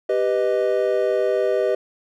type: chord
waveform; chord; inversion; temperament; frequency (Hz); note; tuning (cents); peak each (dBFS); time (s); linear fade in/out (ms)
triangle; G augmented; none; equal with one note detuned; 392 / 495.9 / 622.3; G4 / B4 / D#5; 0 / +7 / 0; -20; 0.09-1.75; 5
effects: none